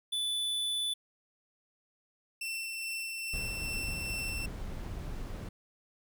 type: tone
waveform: square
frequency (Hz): 3483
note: A7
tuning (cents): -18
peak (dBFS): -31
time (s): 0.12-0.94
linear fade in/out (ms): 10
type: tone with tremolo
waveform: sawtooth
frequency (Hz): 2689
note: E7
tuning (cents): +34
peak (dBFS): -31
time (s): 2.41-4.46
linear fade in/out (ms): 5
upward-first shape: sine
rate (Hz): 2.4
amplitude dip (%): 25
type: noise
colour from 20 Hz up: brown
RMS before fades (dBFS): -39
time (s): 3.33-5.49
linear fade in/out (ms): 5
effects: none